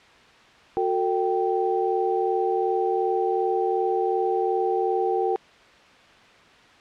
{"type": "tone cluster", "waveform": "sine", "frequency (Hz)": [366.1, 448.8, 780], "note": ["F#4", "A4", "G5"], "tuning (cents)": [-18, 34, -9], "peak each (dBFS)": -25, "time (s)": [0.77, 5.36], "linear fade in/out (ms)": 0, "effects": ["white hiss -51 dBFS RMS until 6.8 s", "low-pass 3000 Hz 12 dB/octave"]}